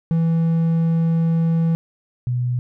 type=tone pair in turn; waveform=triangle / sine; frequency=164.81 / 123.47 Hz; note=E3 / B2; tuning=0 / 0 cents; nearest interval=perfect fourth; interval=500 cents; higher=first; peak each=-13 / -18 dBFS; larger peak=first; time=0.11-1.75 / 2.27-2.59 s; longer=first; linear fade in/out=0 ms; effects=none